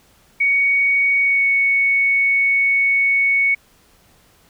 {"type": "tone with pitch glide", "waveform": "sine", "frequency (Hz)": [2237, 2220], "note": ["C#7", "C#7"], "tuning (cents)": [15, 2], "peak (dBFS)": -13, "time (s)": [0.4, 3.55], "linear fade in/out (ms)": 10, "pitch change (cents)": -13, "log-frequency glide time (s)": [1.21, 1.45], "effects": ["pink hiss -54 dBFS RMS until 4.49 s"]}